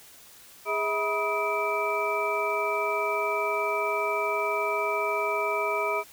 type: tone cluster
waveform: sine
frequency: 414.2 / 646 / 974 / 1259 / 2327 Hz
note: G#4 / E5 / B5 / D#6 / D7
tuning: -5 / -35 / -24 / +20 / -17 cents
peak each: -31 dBFS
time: 0.65-6.04 s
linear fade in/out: 50 ms
effects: white hiss -51 dBFS RMS until 6.12 s